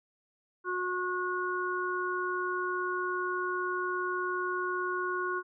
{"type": "harmonic tone", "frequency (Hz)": 363.5, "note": "F#4", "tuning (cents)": -31, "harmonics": [1, 3, 4], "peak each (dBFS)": [-34, -34, -34], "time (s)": [0.64, 5.43], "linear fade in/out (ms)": 50, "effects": []}